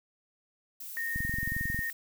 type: noise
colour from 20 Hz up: violet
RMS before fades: -42 dBFS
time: 0.8-1.93 s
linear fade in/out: 5 ms
type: tone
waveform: sine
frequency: 1846 Hz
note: A#6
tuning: 17 cents flat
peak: -31 dBFS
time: 0.97-1.9 s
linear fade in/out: 0 ms
type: click train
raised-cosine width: 5 ms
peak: -24 dBFS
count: 15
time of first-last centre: 1.16-1.791 s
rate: 22.2 Hz
effects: none